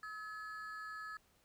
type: ring-modulated tone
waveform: triangle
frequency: 1496 Hz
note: F#6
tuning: 19 cents sharp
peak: -39 dBFS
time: 0.03-1.17 s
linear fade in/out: 2 ms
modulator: 211 Hz
effects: pink hiss -72 dBFS RMS until 1.44 s